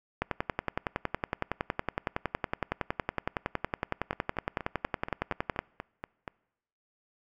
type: two click trains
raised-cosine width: 0.5 ms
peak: -21 / -13 dBFS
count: 10 / 59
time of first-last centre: 4.13-6.278 / 0.22-5.59 s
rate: 4.19 / 10.8 Hz
effects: noise-tail reverb RT60 0.9 s tail -25 dB re dry